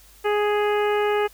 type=harmonic tone; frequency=416 Hz; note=G#4; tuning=3 cents sharp; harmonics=1 / 2 / 3 / 4 / 5 / 6 / 7; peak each=-20 / -26 / -30 / -32 / -34 / -36 / -37 dBFS; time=0.24-1.28 s; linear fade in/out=20 ms; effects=added 50 Hz sine -52 dBFS peak until 1.33 s + white hiss -52 dBFS RMS until 1.33 s